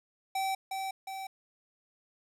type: tone with echo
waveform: square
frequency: 771 Hz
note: G5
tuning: 29 cents flat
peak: -30 dBFS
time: 0.35-0.55 s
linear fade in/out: 5 ms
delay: 360 ms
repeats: 2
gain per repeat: -4 dB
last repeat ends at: 1.27 s
effects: resampled to 32000 Hz + 10-bit